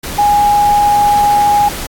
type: tone in noise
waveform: sine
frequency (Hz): 825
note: G#5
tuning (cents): -12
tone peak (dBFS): -7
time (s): 0.18-1.69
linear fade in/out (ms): 10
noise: pink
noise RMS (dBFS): -23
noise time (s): 0.03-1.87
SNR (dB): +13
effects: AAC 64 kbps